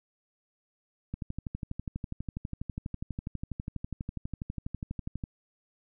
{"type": "click train", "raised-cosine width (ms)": 5, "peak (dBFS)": -22, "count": 51, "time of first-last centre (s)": [1.14, 5.238], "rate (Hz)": 12.2, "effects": []}